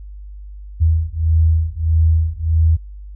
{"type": "beating tone pair", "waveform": "sine", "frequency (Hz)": [80, 81.6], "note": ["D#2", "E2"], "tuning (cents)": [49, -17], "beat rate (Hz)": 1.6, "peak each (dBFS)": [-15, -15], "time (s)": [0.8, 2.77], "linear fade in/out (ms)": 20, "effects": ["added 50 Hz sine -31 dBFS peak until 3.15 s"]}